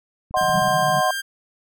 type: click train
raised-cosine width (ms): 5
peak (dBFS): -28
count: 7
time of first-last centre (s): 0.31-0.683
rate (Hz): 16.1
type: chord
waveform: sine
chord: C diminished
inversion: first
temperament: equal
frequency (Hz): 622.3 / 740 / 1046.5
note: Eb5 / Gb5 / C6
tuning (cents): 0 / 0 / 0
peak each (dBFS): -23 / -20 / -22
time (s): 0.34-1.11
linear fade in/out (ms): 2
type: tone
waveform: sawtooth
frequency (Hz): 1593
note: G6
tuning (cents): +27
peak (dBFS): -21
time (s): 0.36-1.22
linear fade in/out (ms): 20
type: band-pass noise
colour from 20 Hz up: pink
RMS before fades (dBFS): -29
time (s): 0.41-1.01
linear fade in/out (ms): 2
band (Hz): 130 to 200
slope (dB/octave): 96
effects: none